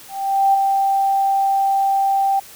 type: tone with ADSR envelope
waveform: sine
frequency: 784 Hz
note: G5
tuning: in tune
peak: -10 dBFS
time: 0.08-2.4 s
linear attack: 460 ms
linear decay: 9 ms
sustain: -4 dB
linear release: 11 ms
effects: white hiss -41 dBFS RMS until 2.55 s